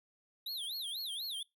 square tone with vibrato, 3699 Hz, A#7, 14 cents flat, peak -38 dBFS, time 0.46-1.43 s, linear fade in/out 5 ms, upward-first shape sine, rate 4.1 Hz, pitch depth 280 cents each way, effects noise-tail reverb RT60 0.2 s tail -24 dB re dry

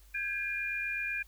sine tone cluster, 1582 / 1670 / 2412 Hz, G6 / G#6 / D7, +15 / +9 / +46 cents, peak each -40 / -39 / -33 dBFS, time 0.14-1.23 s, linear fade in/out 10 ms, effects added 50 Hz sine -55 dBFS peak until 1.27 s + white hiss -64 dBFS RMS until 1.27 s

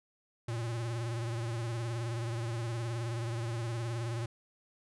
square tone with vibrato, 116.54 Hz, A#2, in tune, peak -34 dBFS, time 0.48-4.26 s, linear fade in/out 5 ms, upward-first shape triangle, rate 19 Hz, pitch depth 86 cents each way, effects resampled to 24000 Hz

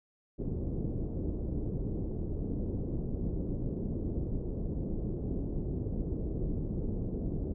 pink low-pass noise, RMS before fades -34 dBFS, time 0.38-7.54 s, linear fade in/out 20 ms, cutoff 420 Hz, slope 24 dB/octave, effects none

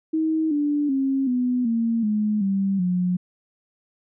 sine tone with pitch steps, 317.2 / 292.6 / 269.8 / 248.9 / 229.5 / 211.7 / 195.26 / 180.09 Hz, D#4 / D4 / C#4 / B3 / A#3 / G#3 / G3 / F#3, +33 / -6 / -47 / +14 / -27 / +33 / -7 / -47 cents, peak -19 dBFS, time 0.13-3.17 s, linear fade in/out 10 ms, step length 380 ms, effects none

